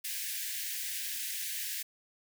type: high-pass noise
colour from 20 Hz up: white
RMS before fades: -37 dBFS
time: 0.04-1.83 s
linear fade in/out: 10 ms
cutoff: 1600 Hz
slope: 96 dB/octave
effects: none